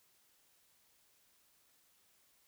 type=silence; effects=white hiss -71 dBFS RMS until 2.47 s